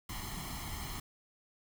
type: noise with comb filter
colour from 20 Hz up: pink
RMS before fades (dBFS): -41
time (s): 0.09-1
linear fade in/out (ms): 5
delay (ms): 0.96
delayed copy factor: +0.8
effects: none